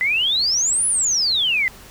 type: exponential two-way sweep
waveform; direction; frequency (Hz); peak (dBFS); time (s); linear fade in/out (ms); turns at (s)
sine; up then down; 1979 to 10310 to 1979; -16; 0.01-1.68; 0; 0.87
effects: pink hiss -43 dBFS RMS until 1.9 s